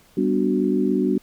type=chord; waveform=sine; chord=G major seventh; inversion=none; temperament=equal; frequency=196 / 246.9 / 293.7 / 370 Hz; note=G3 / B3 / D4 / F#4; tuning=0 / 0 / 0 / 0 cents; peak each=-23 dBFS; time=0.17-1.18 s; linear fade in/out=5 ms; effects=pink hiss -55 dBFS RMS until 1.22 s